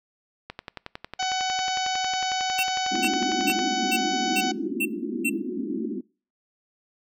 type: click train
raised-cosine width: 0.3 ms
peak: -18 dBFS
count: 35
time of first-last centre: 0.5-3.591 s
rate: 11 Hz
type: harmonic tone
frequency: 750 Hz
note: F#5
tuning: 23 cents sharp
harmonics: 1 / 2 / 3 / 4 / 5 / 6 / 7 / 8 / 9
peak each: -26 / -34 / -35 / -33 / -37 / -37 / -39 / -37 / -40 dBFS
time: 1.19-4.52 s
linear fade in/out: 10 ms
type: tone bursts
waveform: square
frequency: 2700 Hz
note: E7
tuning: 41 cents sharp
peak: -23 dBFS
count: 7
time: 2.58-5.298 s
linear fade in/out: 10 ms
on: 54 ms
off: 390 ms
type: band-pass noise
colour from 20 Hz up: white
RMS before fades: -29 dBFS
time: 2.91-6.01 s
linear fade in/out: 10 ms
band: 200 to 370 Hz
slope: 96 dB/octave
effects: noise-tail reverb RT60 0.4 s tail -25 dB re dry